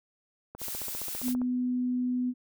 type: click train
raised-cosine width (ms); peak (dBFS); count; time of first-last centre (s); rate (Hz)
1; -27; 14; 0.55-1.417; 15
type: noise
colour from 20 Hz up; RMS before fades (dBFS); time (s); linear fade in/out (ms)
blue; -36; 0.58-1.35; 50
type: tone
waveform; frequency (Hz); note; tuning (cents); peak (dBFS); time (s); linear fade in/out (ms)
sine; 249.3; B3; +16; -26; 1.22-2.34; 50
effects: none